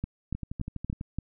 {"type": "two click trains", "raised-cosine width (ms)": 5, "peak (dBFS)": [-18, -22], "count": [5, 9], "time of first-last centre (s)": [[0.04, 1.186], [0.35, 1.011]], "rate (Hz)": [3.49, 12.1], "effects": []}